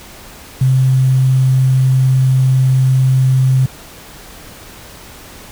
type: tone with quantisation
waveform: sine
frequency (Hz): 130.8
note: C3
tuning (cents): 0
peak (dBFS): -8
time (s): 0.61-3.66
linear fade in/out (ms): 5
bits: 6
effects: pink hiss -36 dBFS RMS until 5.51 s